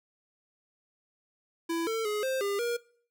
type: tone with pitch steps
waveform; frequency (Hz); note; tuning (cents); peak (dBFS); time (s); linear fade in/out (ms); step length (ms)
square; 332.9 / 448.8 / 420.1 / 525 / 402.1 / 474.5; E4 / A4 / G#4 / C5 / G4 / A#4; +17 / +34 / +20 / +6 / +44 / +31; -29; 1.69-2.77; 10; 180
effects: noise-tail reverb RT60 0.5 s tail -21 dB re dry